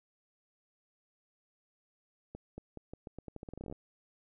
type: accelerating click train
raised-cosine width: 2 ms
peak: -30 dBFS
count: 19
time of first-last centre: 2.35-3.725 s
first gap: 230 ms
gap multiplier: 0.84
effects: none